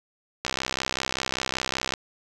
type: click train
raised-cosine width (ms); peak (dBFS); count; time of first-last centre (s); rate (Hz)
0.2; -8; 98; 0.45-1.938; 65.2
effects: none